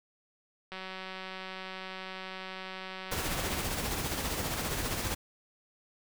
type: click train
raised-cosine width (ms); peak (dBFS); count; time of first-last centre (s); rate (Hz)
0.3; -25; 544; 0.72-3.608; 188
type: noise with tremolo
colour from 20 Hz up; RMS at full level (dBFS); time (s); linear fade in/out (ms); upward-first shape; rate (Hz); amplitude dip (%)
pink; -32; 3.11-5.15; 10; sine; 15; 40
effects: none